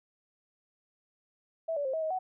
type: tone with pitch steps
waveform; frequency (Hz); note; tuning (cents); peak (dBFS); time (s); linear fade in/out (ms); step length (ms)
sine; 653 / 575 / 528 / 641 / 631 / 746; E5 / D5 / C5 / E5 / D#5 / F#5; -17 / -37 / +16 / -49 / +24 / +14; -29; 1.68-2.19; 10; 85
effects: none